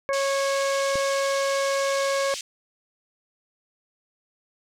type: harmonic tone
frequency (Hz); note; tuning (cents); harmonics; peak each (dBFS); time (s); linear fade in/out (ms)
550; C#5; -14; 1 / 2 / 3 / 4; -23 / -29 / -33 / -35; 0.09-2.34; 0
type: band-pass noise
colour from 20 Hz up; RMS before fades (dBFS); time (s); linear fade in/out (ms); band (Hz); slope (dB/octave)
white; -34; 0.13-2.41; 2; 2500 to 7100; 24
type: click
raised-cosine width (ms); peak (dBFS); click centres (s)
3; -22; 0.956
effects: none